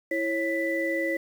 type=tone cluster; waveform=sine; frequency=330.9 / 547 / 1983 Hz; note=E4 / C#5 / B6; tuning=+7 / -23 / +7 cents; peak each=-29 dBFS; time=0.11-1.17 s; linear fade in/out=5 ms; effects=8-bit